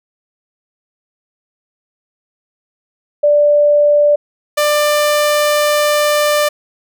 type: tone pair in turn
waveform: sine / sawtooth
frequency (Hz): 587.3 / 593.8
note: D5 / D5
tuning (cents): 0 / +19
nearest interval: unison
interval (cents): 19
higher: second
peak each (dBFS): -7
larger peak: neither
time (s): 3.23-4.16 / 4.57-6.49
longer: second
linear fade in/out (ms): 10
effects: none